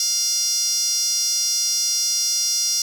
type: tone with high-pass filter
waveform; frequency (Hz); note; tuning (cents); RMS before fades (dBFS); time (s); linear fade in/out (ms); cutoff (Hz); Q
sawtooth; 703; F5; +11; -21; 0-2.82; 2; 5400; 8.5
effects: none